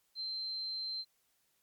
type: tone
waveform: sine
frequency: 4121 Hz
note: C8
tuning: 27 cents flat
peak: -36 dBFS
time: 0.15-1.05 s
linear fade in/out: 50 ms
effects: white hiss -75 dBFS RMS until 1.62 s + MP3 96 kbps